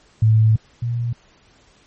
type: tone pair in turn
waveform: sine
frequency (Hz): 110 / 118.65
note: A2 / A#2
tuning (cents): 0 / +31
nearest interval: minor second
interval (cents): 131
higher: second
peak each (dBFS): -10 / -19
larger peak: first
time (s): 0.22-0.56 / 0.82-1.13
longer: first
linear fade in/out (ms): 5
effects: pink hiss -54 dBFS RMS until 1.86 s + MP3 32 kbps